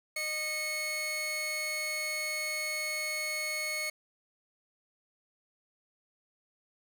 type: tone pair together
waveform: sawtooth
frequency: 614.5 / 2190 Hz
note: D#5 / C#7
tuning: -22 / -22 cents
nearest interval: octave + minor seventh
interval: 2200 cents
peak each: -37 / -29 dBFS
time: 0.16-3.9 s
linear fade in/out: 5 ms
effects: none